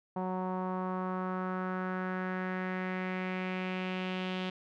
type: tone with low-pass filter sweep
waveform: sawtooth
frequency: 185 Hz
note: F#3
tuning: in tune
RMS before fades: -35 dBFS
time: 0.16-4.5 s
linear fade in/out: 5 ms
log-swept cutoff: 890 to 3200 Hz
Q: 3
effects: none